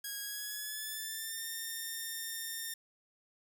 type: tone with pitch glide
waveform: 5% pulse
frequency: 1647 to 1816.9 Hz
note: G#6 to A#6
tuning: -15 to -45 cents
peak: -28 dBFS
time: 0.04-2.74 s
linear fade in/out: 5 ms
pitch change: +170 cents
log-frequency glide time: 0.22-1.46 s
effects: 10-bit